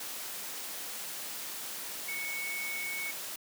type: tone in noise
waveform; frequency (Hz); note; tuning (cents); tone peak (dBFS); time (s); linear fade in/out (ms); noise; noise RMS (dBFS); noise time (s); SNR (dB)
sine; 2217; C#7; 0; -35; 2.08-3.11; 5; white; -40; 0-3.36; +2
effects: high-pass 200 Hz 12 dB/octave